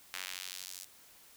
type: tone with high-pass filter sweep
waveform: square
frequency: 46.25 Hz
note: F#1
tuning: in tune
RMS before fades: -44 dBFS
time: 0.13-0.85 s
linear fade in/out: 10 ms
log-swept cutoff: 1900 to 6500 Hz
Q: 1
effects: white hiss -59 dBFS RMS until 1.36 s